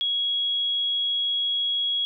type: tone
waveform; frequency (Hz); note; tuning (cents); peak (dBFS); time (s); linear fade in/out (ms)
sine; 3322; G#7; 0; -22; 0.01-2.05; 0
effects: none